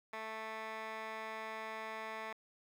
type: tone with band-pass filter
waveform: 15% pulse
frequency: 220 Hz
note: A3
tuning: in tune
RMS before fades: -44 dBFS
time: 0.13-2.33 s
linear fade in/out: 5 ms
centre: 1500 Hz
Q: 2
effects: 11-bit